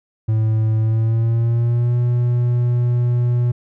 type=tone with pitch glide; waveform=triangle; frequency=110 to 121.35 Hz; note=A2 to B2; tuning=0 to -30 cents; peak=-12 dBFS; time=0.28-3.52 s; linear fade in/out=10 ms; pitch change=+170 cents; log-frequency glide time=0.79-1.96 s; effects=none